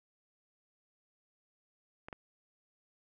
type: clicks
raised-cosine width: 0.5 ms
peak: -29 / -27 dBFS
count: 2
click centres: 2.085 / 2.128 s
effects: none